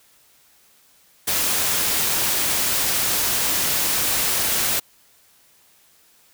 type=noise; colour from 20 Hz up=white; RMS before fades=-21 dBFS; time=1.27-4.8 s; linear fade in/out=10 ms; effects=white hiss -56 dBFS RMS until 6.33 s